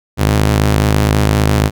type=ring-modulated tone; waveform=sawtooth; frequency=103.8 Hz; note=G#2; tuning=in tune; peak=-3 dBFS; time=0.17-1.71 s; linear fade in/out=50 ms; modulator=27.4 Hz; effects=none